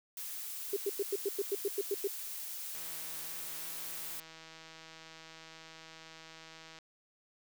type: noise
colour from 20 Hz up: blue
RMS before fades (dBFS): -42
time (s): 0.17-4.2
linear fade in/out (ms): 2
type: tone bursts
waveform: sine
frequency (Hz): 400.2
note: G4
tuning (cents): +36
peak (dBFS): -29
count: 11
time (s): 0.73-2.075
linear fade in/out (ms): 5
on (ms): 35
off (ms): 96
type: click train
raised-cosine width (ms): 0.2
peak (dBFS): -34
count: 651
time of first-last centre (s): 2.75-6.787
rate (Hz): 161
effects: none